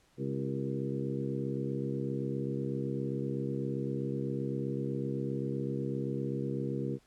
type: harmonic tone with a mistuned harmonic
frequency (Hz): 67.8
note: C#2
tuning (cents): -38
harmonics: 2 / 3 / 4 / 5 / 6 / 7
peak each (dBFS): -36 / -38 / -39 / -40 / -41 / -41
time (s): 0.17-6.99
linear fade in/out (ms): 50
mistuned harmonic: 6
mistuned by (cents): -47
effects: pink hiss -67 dBFS RMS until 7.06 s + low-pass 10000 Hz 12 dB/octave